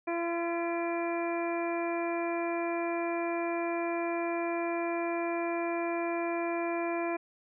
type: harmonic tone with a mistuned harmonic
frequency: 340 Hz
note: F4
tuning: 46 cents flat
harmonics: 1 / 2 / 3 / 4 / 5 / 6 / 7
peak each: -32 / -34 / -39 / -46 / -45 / -49 / -40 dBFS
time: 0.07-7.17 s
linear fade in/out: 10 ms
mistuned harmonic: 6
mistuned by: -43 cents
effects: none